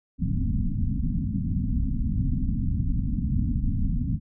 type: low-pass noise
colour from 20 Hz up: pink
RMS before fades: -25 dBFS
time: 0.18-4.2 s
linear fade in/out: 50 ms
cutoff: 270 Hz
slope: 96 dB/octave
effects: none